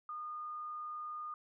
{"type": "tone", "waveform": "sine", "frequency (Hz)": 1222, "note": "D#6", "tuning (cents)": -32, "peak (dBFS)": -40, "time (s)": [0.09, 1.34], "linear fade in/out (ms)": 2, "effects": []}